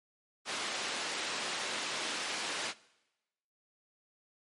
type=band-pass noise; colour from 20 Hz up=white; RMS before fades=-37 dBFS; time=0.45-2.74 s; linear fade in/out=50 ms; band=250 to 4300 Hz; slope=12 dB/octave; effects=noise-tail reverb RT60 1.0 s tail -21 dB re dry + MP3 48 kbps